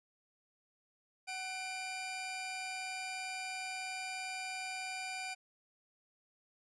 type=tone pair together; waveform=sawtooth; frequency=750 / 2381 Hz; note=F#5 / D7; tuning=+23 / +23 cents; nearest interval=octave + minor sixth; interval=2000 cents; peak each=-39 / -38 dBFS; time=1.27-5.35 s; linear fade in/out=20 ms; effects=resampled to 22050 Hz